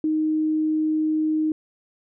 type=tone; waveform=sine; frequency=311.1 Hz; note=D#4; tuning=in tune; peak=-19 dBFS; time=0.04-1.52 s; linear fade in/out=2 ms; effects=none